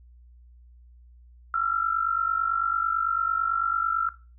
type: tone pair together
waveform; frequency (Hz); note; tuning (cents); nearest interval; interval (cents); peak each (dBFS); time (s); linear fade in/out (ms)
sine; 1325 / 1374; E6 / F6; +9 / -29; minor second; 62; -25; 1.54-4.09; 2
effects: noise-tail reverb RT60 0.3 s tail -17 dB re dry + added 60 Hz sine -49 dBFS peak until 4.38 s